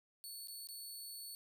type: tone with dropouts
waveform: 15% pulse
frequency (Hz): 4435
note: C#8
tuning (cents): 0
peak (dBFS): -40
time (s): 0.24-1.35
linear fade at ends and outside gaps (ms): 0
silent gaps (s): 0.473-0.483 / 0.671-0.688
effects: none